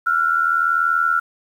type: tone pair together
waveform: sine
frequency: 1353 / 1433.5 Hz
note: E6 / F6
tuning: +45 / +45 cents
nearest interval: minor second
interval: 100 cents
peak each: -17 / -19 dBFS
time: 0.06-1.2 s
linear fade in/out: 10 ms
effects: 8-bit